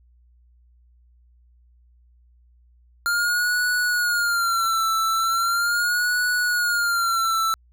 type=tone with vibrato; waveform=square; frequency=1396.9 Hz; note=F6; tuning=in tune; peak=-20 dBFS; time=3.06-7.54 s; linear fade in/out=0 ms; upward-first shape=sine; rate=0.39 Hz; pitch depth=89 cents each way; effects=added 60 Hz sine -53 dBFS peak until 7.72 s